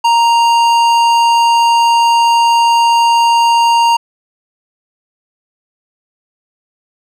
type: tone with tanh clipping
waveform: sine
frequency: 932.3 Hz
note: A#5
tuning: in tune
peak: -9 dBFS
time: 0.04-3.97 s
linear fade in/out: 10 ms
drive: 15 dB
effects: none